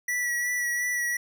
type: tone with vibrato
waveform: square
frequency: 1945 Hz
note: B6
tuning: 27 cents flat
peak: -26 dBFS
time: 0.08-1.17 s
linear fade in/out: 5 ms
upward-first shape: sine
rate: 2.8 Hz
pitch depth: 21 cents each way
effects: none